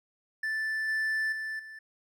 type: tone with level steps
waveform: triangle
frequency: 1760 Hz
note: A6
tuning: in tune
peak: -27 / -25 / -31 / -41 dBFS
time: 0.43-1.79 s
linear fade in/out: 5 ms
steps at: 0.88 / 1.32 / 1.59 s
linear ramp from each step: 5 ms
effects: none